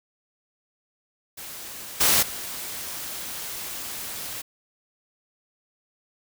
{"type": "noise with level steps", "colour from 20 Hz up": "white", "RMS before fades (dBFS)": [-38, -19, -34], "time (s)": [1.37, 4.42], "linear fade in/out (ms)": 10, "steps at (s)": [2, 2.22], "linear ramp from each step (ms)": 10, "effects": []}